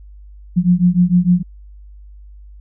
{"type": "beating tone pair", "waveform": "sine", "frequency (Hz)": [174.7, 181.3], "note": ["F3", "F#3"], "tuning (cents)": [1, -35], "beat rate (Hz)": 6.6, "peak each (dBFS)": -13, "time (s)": [0.56, 1.43], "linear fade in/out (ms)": 20, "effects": ["added 50 Hz sine -36 dBFS peak until 2.6 s"]}